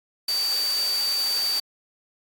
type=tone in noise; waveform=sine; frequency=4612 Hz; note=D8; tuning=32 cents flat; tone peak=-22 dBFS; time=0.28-1.6 s; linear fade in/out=5 ms; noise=white; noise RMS=-32 dBFS; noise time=0.28-1.6 s; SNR=+7 dB; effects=high-pass 400 Hz 12 dB/octave + AAC 64 kbps